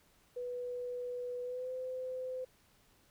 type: tone with pitch glide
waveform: sine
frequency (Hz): 492.4 to 511.8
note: B4 to C5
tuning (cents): -5 to -38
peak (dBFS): -37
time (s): 0.36-2.45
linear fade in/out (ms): 10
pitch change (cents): +67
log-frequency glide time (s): 1.43-1.71
effects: pink hiss -68 dBFS RMS until 3.1 s